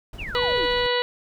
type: noise with tremolo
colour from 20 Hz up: brown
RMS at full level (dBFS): -35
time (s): 0.13-0.87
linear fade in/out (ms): 2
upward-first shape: sine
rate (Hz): 14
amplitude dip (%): 40
type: exponential sweep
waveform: sine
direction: down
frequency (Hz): 3046 to 270.1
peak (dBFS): -31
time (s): 0.18-0.67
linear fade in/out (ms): 20
type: harmonic tone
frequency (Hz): 490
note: B4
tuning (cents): -14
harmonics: 1 / 2 / 3 / 4 / 5 / 6 / 7 / 8 / 9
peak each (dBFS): -23 / -28 / -33 / -28 / -40 / -29 / -38 / -30 / -35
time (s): 0.35-1.02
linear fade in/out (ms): 0
effects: none